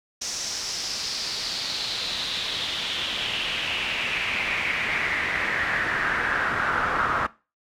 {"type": "noise with band-pass filter sweep", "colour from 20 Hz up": "brown", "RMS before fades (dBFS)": -27, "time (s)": [0.21, 7.27], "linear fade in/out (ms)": 10, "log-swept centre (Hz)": [6000, 1300], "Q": 4.1, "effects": ["noise-tail reverb RT60 0.3 s tail -19 dB re dry"]}